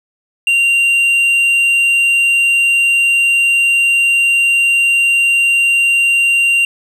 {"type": "tone with tanh clipping", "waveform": "sine", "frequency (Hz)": 2770, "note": "F7", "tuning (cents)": -15, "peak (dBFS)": -10, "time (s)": [0.47, 6.65], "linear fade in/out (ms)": 2, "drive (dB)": 5, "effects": []}